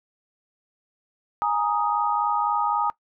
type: chord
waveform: sine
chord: Ab suspended second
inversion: none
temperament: just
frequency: 830.6 / 934.4 / 1245.9 Hz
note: Ab5 / Bb5 / Eb6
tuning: 0 / +4 / +2 cents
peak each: -25 dBFS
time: 1.42-2.9 s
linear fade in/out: 0 ms
effects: noise-tail reverb RT60 0.1 s tail -19 dB re dry